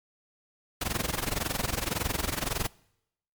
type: noise with amplitude modulation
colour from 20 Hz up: pink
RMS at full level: -27 dBFS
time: 0.81-2.67 s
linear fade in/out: 5 ms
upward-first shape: sine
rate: 21.8 Hz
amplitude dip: 90%
effects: noise-tail reverb RT60 0.8 s tail -24 dB re dry + MP3 96 kbps